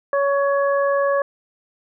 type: harmonic tone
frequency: 560 Hz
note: C#5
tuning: 18 cents sharp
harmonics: 1 / 2 / 3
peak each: -17 / -23 / -27 dBFS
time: 0.13-1.22 s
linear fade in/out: 2 ms
effects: none